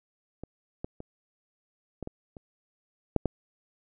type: clicks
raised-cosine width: 2 ms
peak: -25 / -20 / -27 / -22 / -23 / -30 / -9 / -12 dBFS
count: 8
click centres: 0.436 / 0.845 / 1.004 / 2.027 / 2.074 / 2.368 / 3.163 / 3.257 s
effects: none